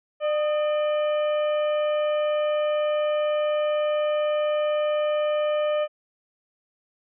harmonic tone with a mistuned harmonic, 600 Hz, D5, 37 cents sharp, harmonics 1 / 2 / 3 / 4 / 5, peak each -21 / -33 / -41 / -40 / -40 dBFS, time 0.2-5.88 s, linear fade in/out 50 ms, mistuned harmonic 2, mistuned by +54 cents, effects none

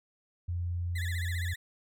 sine tone, 87.31 Hz, F2, in tune, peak -30 dBFS, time 0.48-1.54 s, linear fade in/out 10 ms
35% pulse tone with vibrato, 1864.7 Hz, A#6, in tune, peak -36 dBFS, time 0.95-1.56 s, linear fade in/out 10 ms, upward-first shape sine, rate 15 Hz, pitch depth 170 cents each way
effects none

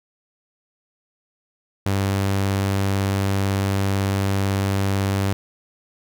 sawtooth tone, 98 Hz, G2, in tune, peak -15 dBFS, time 1.86-5.33 s, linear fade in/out 0 ms, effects none

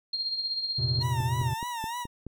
sine tone with tremolo, 4216 Hz, C8, 12 cents sharp, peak -26 dBFS, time 0.13-1.03 s, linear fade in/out 5 ms, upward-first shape sine, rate 16 Hz, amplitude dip 55%
triangle chord, F suspended fourth, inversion none, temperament just, 87.31 / 116.41 / 130.96 Hz, F2 / Bb2 / C3, 0 / -2 / +2 cents, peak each -33 / -27 / -27 dBFS, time 0.78-1.54 s, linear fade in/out 10 ms
click train, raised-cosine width 3 ms, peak -25 dBFS, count 7, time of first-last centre 0.99-2.267 s, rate 4.7 Hz
40% pulse tone with vibrato, 932.3 Hz, A#5, in tune, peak -31 dBFS, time 1-2.07 s, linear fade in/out 50 ms, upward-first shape sine, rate 3.3 Hz, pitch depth 91 cents each way
effects none

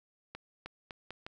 accelerating click train, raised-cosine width 0.3 ms, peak -26 dBFS, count 5, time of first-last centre 0.35-1.265 s, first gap 310 ms, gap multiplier 0.8, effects none

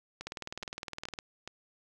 two click trains, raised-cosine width 0.2 ms, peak -23 / -21 dBFS, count 4 / 19, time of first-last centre 0.21-1.476 / 0.27-1.188 s, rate 2.37 / 19.6 Hz, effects none

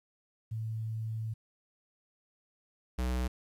sine / square tone pair in turn, 111.1 / 62.35 Hz, A2 / B1, +17 / +17 cents, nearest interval minor seventh, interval 1000 cents, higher first, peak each -33 / -30 dBFS, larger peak second, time 0.51-1.34 / 2.98-3.28 s, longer first, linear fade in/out 10 ms, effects resampled to 32000 Hz + 11-bit

